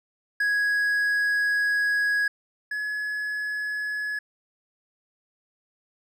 triangle tone pair in turn, 1663 / 1695 Hz, G#6 / G#6, +2 / +35 cents, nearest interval unison, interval 33 cents, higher second, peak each -19 / -25 dBFS, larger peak first, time 0.4-2.28 / 2.71-4.19 s, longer first, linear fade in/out 5 ms, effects none

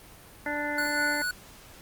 harmonic tone, 293.7 Hz, D4, in tune, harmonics 1 / 2 / 3 / 5 / 6 / 7, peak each -35 / -35 / -35 / -35 / -35 / -35 dBFS, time 0.46-1.22 s, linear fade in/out 2 ms
square tone, 1472 Hz, F#6, 9 cents flat, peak -28 dBFS, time 0.78-1.31 s, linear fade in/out 2 ms
effects pink hiss -50 dBFS RMS until 1.81 s + Opus 32 kbps

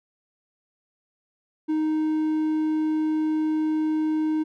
triangle tone, 311.1 Hz, D#4, in tune, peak -19 dBFS, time 1.68-4.44 s, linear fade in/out 20 ms, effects none

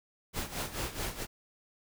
pink noise with tremolo, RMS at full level -34 dBFS, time 0.33-1.27 s, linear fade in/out 50 ms, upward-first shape sine, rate 4.6 Hz, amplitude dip 75%, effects none

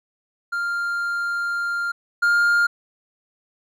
triangle tone pair in turn, 1396.9 / 1407.4 Hz, F6 / F6, 0 / +13 cents, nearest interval unison, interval 13 cents, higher second, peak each -20 / -13 dBFS, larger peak second, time 0.52-1.92 / 2.22-2.67 s, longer first, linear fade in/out 10 ms, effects none

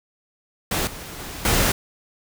pink noise with level steps, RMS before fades -23 / -36 / -34 / -19 dBFS, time 0.71-1.72 s, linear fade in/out 5 ms, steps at 0.87 / 1.19 / 1.45 s, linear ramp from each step 2 ms, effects none

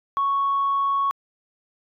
sine tone, 1108.7 Hz, C#6, in tune, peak -18 dBFS, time 0.17-1.11 s, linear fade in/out 0 ms, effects tanh soft clip ceiling -15 dBFS

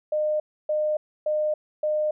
sine tone bursts, 609 Hz, D#5, 37 cents flat, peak -21 dBFS, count 4, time 0.12-2.11 s, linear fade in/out 5 ms, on 280 ms, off 290 ms, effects none

